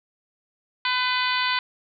harmonic tone with a mistuned harmonic, 503 Hz, B4, 32 cents sharp, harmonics 2 / 3 / 4 / 5 / 6 / 7 / 8 / 9, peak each -26 / -28 / -29 / -30 / -31 / -31 / -32 / -33 dBFS, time 0.85-1.59 s, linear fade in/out 2 ms, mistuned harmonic 5, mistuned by -27 cents, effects none

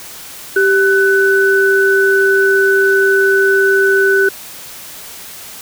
sine tone pair together, 390.5 / 1497 Hz, G4 / F#6, -7 / +20 cents, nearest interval octave + major seventh, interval 2327 cents, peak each -11 dBFS, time 0.56-4.29 s, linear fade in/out 5 ms, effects white hiss -32 dBFS RMS until 5.61 s

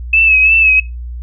sine tone with vibrato, 2598 Hz, E7, 26 cents flat, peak -6 dBFS, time 0.13-0.8 s, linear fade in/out 5 ms, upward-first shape sine, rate 2.9 Hz, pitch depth 46 cents each way, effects noise-tail reverb RT60 0.2 s tail -18 dB re dry + added 60 Hz sine -22 dBFS peak until 1.22 s

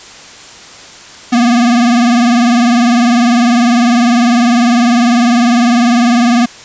square tone with vibrato, 239.3 Hz, A#3, 46 cents sharp, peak -7 dBFS, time 1.32-6.46 s, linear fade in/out 10 ms, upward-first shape sine, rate 20 Hz, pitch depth 82 cents each way, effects white hiss -33 dBFS RMS until 6.64 s + resampled to 16000 Hz

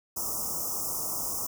white band-stop noise, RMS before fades -32 dBFS, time 0.16-1.47 s, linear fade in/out 10 ms, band 1300 to 5200 Hz, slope 96 dB/octave, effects none

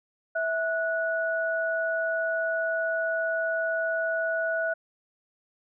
sine tone pair together, 653.9 / 1469 Hz, E5 / F#6, -14 / -13 cents, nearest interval octave + major second, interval 1401 cents, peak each -27 / -28 dBFS, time 0.35-4.74 s, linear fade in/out 10 ms, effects none

